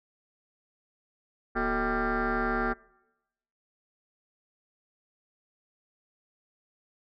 sine tone with frequency modulation, 573 Hz, D5, 43 cents flat, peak -24 dBFS, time 1.55-2.74 s, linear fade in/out 20 ms, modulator 203 Hz, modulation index 5.3, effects noise-tail reverb RT60 0.9 s tail -24 dB re dry + tanh soft clip ceiling -21 dBFS

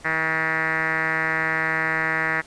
5% pulse tone with low-pass filter, 160 Hz, D#3, 49 cents sharp, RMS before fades -23 dBFS, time 0.04-2.42 s, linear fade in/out 20 ms, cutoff 1900 Hz, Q 6, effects pink hiss -48 dBFS RMS until 2.46 s + resampled to 22050 Hz

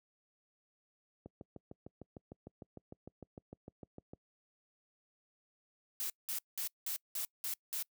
click train, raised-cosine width 2 ms, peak -34 dBFS, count 20, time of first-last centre 1.26-4.134 s, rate 6.61 Hz
blue noise bursts, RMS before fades -38 dBFS, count 7, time 6-7.826 s, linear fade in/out 0 ms, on 98 ms, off 190 ms
effects noise-tail reverb RT60 0.1 s tail -26 dB re dry + high-pass 80 Hz 12 dB/octave

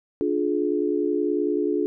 sine chord, D diminished, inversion none, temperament just, 293.7 / 352.4 / 422.9 Hz, D4 / F4 / Ab4, 0 / +16 / +31 cents, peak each -25 dBFS, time 0.21-1.86 s, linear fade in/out 0 ms, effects none

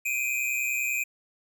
square tone pair together, 2370 / 2500 Hz, D7 / D#7, +15 / +8 cents, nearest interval minor second, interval 93 cents, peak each -30 / -29 dBFS, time 0.05-1.04 s, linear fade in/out 10 ms, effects none

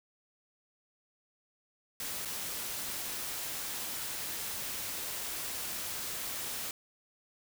white noise with dropouts, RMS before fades -38 dBFS, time 2-6.71 s, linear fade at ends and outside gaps 1 ms, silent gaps 2.25-2.256 s, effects none

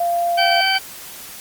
sine tone, 691 Hz, F5, 19 cents flat, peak -16 dBFS, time 0-0.61 s, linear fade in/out 5 ms
harmonic tone, 770 Hz, G5, 31 cents flat, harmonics 1 / 2 / 3 / 4 / 6, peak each -21 / -21 / -21 / -21 / -21 dBFS, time 0.37-0.79 s, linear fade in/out 20 ms
effects white hiss -36 dBFS RMS until 1.4 s + Opus 24 kbps

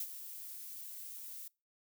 violet noise with ADSR envelope, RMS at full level -37 dBFS, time 0-1.48 s, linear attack 3 ms, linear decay 59 ms, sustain -10 dB, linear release 5 ms, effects noise-tail reverb RT60 0.3 s tail -25 dB re dry

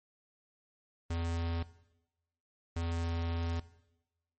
square tone bursts at uneven times, 84 Hz, E2, 33 cents sharp, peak -33 dBFS, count 2, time 1.1-1.63 / 2.76-3.6 s, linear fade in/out 5 ms, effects noise-tail reverb RT60 0.9 s tail -17 dB re dry + MP3 32 kbps

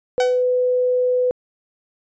sine tone, 500 Hz, B4, 21 cents sharp, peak -15 dBFS, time 0.18-1.31 s, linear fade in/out 0 ms
sawtooth tone with exponential decay, 756 Hz, F#5, 37 cents sharp, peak -14 dBFS, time 0.2-0.43 s, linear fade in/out 2 ms, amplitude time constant 50 ms
effects resampled to 16000 Hz

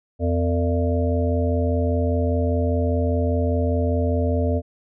harmonic tone with a mistuned harmonic, 85 Hz, F2, 46 cents flat, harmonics 1 / 3 / 5 / 7 / 8, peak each -20 / -25 / -27 / -27 / -32 dBFS, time 0.19-4.62 s, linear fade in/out 50 ms, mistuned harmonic 5, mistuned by +96 cents, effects none

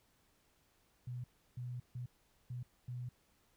sine tone bursts at uneven times, 123.5 Hz, B2, in tune, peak -40 dBFS, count 5, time 1.07-1.24 / 1.57-1.8 / 1.95-2.06 / 2.5-2.63 / 2.88-3.09 s, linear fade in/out 5 ms, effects pink hiss -73 dBFS RMS until 3.56 s

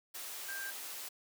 sine tone in noise, 1587 Hz, G6, 21 cents sharp, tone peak -40 dBFS, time 0.48-0.71 s, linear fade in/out 10 ms, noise white, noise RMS -44 dBFS, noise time 0.14-1.09 s, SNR +1 dB, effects high-pass 400 Hz 12 dB/octave

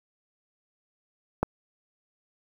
click, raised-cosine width 1 ms, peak -9 dBFS, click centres 1.43 s, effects 7-bit

